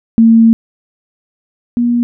sine tone pair in turn, 227 / 239.3 Hz, A#3 / A#3, -46 / +46 cents, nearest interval minor second, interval 92 cents, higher second, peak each -3 / -9 dBFS, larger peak first, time 0.18-0.53 / 1.77-2.03 s, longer first, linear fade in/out 0 ms, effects none

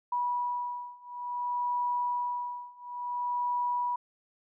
sine beating tone pair, 975 / 975.57 Hz, B5 / B5, -23 / -22 cents, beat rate 0.57 Hz, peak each -33 / -32 dBFS, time 0.12-3.96 s, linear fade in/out 5 ms, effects none

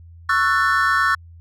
triangle chord, F# minor seventh, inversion second, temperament just, 1110 / 1332 / 1480 / 1776 Hz, C#6 / E6 / F#6 / A6, +2 / +18 / 0 / +16 cents, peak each -19 dBFS, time 0.29-1.15 s, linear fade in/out 5 ms, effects added 84 Hz sine -40 dBFS peak until 1.4 s

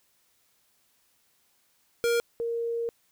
square / sine tone pair in turn, 470.1 / 465.5 Hz, A#4 / A#4, +15 / -2 cents, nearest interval unison, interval 17 cents, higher first, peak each -23 / -27 dBFS, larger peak first, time 2.04-2.2 / 2.4-2.89 s, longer second, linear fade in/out 0 ms, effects white hiss -68 dBFS RMS until 3.11 s

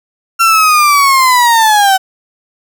35% pulse linear sweep, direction down, 1366 to 752 Hz, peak -4 dBFS, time 0.39-1.98 s, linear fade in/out 20 ms, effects none

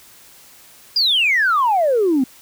sine exponential sweep, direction down, 5000 to 246.9 Hz, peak -12 dBFS, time 0.96-2.24 s, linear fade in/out 5 ms, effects tanh soft clip ceiling -9 dBFS + white hiss -46 dBFS RMS until 2.41 s

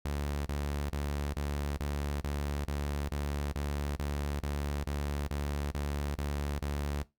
sawtooth tone bursts, 72.1 Hz, D2, 31 cents flat, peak -28 dBFS, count 16, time 0.05-7.03 s, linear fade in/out 5 ms, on 410 ms, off 28 ms, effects noise-tail reverb RT60 0.2 s tail -19 dB re dry

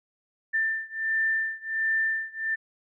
sine beating tone pair, 1783 / 1784.4 Hz, A6 / A6, +22 / +24 cents, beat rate 1.4 Hz, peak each -27 / -28 dBFS, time 0.53-2.56 s, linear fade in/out 20 ms, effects none

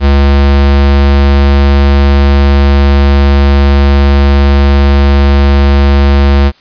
square tone, 69.9 Hz, C#2, 15 cents sharp, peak -4 dBFS, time 0-6.52 s, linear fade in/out 50 ms, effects white hiss -44 dBFS RMS until 6.6 s + resampled to 11025 Hz

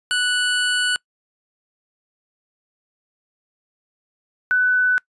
25% pulse / sine tone pair in turn, 1480 / 1497.2 Hz, F#6 / F#6, 0 / +20 cents, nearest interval unison, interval 20 cents, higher second, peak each -14 dBFS, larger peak neither, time 0.11-0.96 / 4.51-4.98 s, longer first, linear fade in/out 0 ms, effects noise-tail reverb RT60 0.1 s tail -25 dB re dry + resampled to 24000 Hz

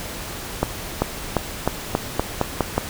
accelerating click train, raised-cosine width 1 ms, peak -3 dBFS, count 9, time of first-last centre 0.63-2.78 s, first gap 390 ms, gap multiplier 0.89, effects pink hiss -32 dBFS RMS until 2.89 s

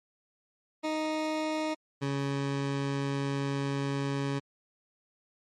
20% pulse tone pair in turn, 311.1 / 139.22 Hz, D#4 / C#3, 0 / +8 cents, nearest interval octave + major second, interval 1392 cents, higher first, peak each -24 dBFS, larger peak neither, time 0.83-1.75 / 2.01-4.4 s, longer second, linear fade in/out 20 ms, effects low-pass 6000 Hz 12 dB/octave + MP3 64 kbps

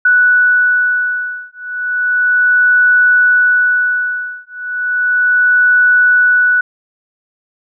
sine beating tone pair, 1479 / 1479.34 Hz, F#6 / F#6, -1 / -1 cents, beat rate 0.34 Hz, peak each -12 dBFS, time 0.05-6.61 s, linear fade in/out 5 ms, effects none

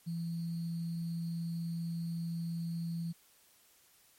sine tone with sample-and-hold, 167.8 Hz, E3, 31 cents sharp, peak -34 dBFS, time 0.06-3.13 s, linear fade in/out 20 ms, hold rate 4410 Hz, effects white hiss -65 dBFS RMS until 4.18 s + MP3 64 kbps

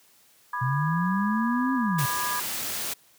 sine chord, G# diminished, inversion first, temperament equal with one note detuned, 987.8 / 1200 / 1661.2 Hz, B5 / D6 / G#6, 0 / +37 / 0 cents, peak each -30 / -33 / -33 dBFS, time 0.53-2.4 s, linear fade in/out 5 ms
sine linear two-way sweep, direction up then down, 123.47 to 267.4 to 123.47 Hz, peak -23 dBFS, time 0.61-2.06 s, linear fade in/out 10 ms, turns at 1.74 s
white noise, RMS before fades -31 dBFS, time 1.98-2.94 s, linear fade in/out 10 ms
effects white hiss -59 dBFS RMS until 3.18 s + high-pass 80 Hz 12 dB/octave

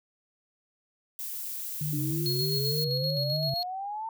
violet noise, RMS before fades -36 dBFS, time 1.19-2.84 s, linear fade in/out 0 ms
sine tone with vibrato, 143.8 Hz, D3, 36 cents flat, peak -29 dBFS, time 1.81-3.54 s, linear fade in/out 2 ms, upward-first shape square, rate 3.3 Hz, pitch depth 79 cents each way
sine exponential sweep, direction up, 293.7 to 908 Hz, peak -32 dBFS, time 1.93-4.09 s, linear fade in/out 2 ms
triangle tone with tremolo, 4301 Hz, C8, 47 cents sharp, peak -27 dBFS, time 2.26-3.63 s, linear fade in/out 0 ms, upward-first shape square, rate 7.7 Hz, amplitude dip 40%
effects none

